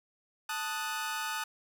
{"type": "chord", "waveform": "sawtooth", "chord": "D# diminished", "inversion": "second", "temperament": "equal", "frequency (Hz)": [880, 1244.5, 1480], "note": ["A5", "D#6", "F#6"], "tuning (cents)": [0, 0, 0], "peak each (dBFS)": -34, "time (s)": [0.49, 1.44], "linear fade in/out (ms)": 5, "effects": []}